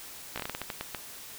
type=slowing click train; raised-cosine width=0.3 ms; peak=-17 dBFS; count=11; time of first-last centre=0.36-0.948 s; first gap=16 ms; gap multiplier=1.27; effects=white hiss -45 dBFS RMS until 1.38 s